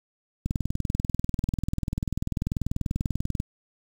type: click train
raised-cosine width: 5 ms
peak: -14 dBFS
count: 61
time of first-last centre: 0.46-3.401 s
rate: 20.4 Hz
effects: 7-bit